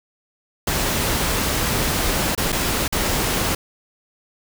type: noise with dropouts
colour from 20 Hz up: pink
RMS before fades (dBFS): -21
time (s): 0.67-3.55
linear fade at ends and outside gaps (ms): 5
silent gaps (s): 2.351-2.376 / 2.521-2.526 / 2.88-2.924
effects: none